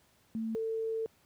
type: tone pair in turn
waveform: sine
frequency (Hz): 223.5 / 447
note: A3 / A4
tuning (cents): +27 / +27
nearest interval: octave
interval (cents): 1200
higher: second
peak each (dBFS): -32 / -31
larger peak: second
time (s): 0.35-0.55 / 0.55-1.06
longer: second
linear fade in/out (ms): 0
effects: pink hiss -67 dBFS RMS until 1.25 s + high-pass 60 Hz 12 dB/octave